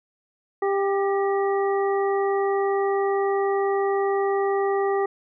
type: harmonic tone with a mistuned harmonic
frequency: 395.6 Hz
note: G4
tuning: 16 cents sharp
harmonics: 1 / 2 / 3 / 5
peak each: -21 / -27 / -31 / -35 dBFS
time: 0.62-5.06 s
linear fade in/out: 5 ms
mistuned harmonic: 5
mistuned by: -49 cents
effects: none